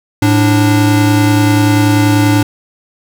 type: tone pair together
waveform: square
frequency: 108 / 293.7 Hz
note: A2 / D4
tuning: -32 / 0 cents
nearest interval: octave + perfect fourth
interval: 1732 cents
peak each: -11 dBFS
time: 0.22-2.43 s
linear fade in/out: 5 ms
effects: none